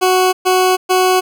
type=tone bursts; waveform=20% pulse; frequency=370 Hz; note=F#4; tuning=in tune; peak=-5 dBFS; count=3; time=0.01-1.21 s; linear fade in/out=20 ms; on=320 ms; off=120 ms; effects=none